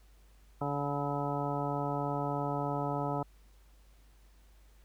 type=harmonic tone with a mistuned harmonic; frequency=143.3 Hz; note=D3; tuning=42 cents flat; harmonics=1 / 2 / 3 / 4 / 5 / 6 / 7 / 9; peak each=-36 / -38 / -40 / -40 / -38 / -40 / -41 / -42 dBFS; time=0.61-3.23 s; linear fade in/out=5 ms; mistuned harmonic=7; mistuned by=-29 cents; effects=added 50 Hz sine -57 dBFS peak until 4.84 s + pink hiss -68 dBFS RMS until 4.84 s